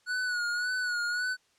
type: tone with vibrato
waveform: square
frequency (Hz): 1463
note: F#6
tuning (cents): -20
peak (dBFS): -29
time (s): 0.06-1.37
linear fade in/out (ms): 50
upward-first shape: sine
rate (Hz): 1.8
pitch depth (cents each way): 49
effects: white hiss -68 dBFS RMS until 1.58 s + low-pass 7000 Hz 12 dB/octave